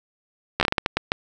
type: slowing click train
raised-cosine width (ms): 0.3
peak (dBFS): -3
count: 10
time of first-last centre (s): 0.6-1.119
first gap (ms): 12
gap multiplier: 1.37
effects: none